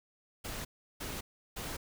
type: noise bursts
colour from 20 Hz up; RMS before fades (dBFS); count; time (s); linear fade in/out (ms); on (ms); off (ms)
pink; -40; 3; 0.44-1.77; 10; 210; 350
effects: none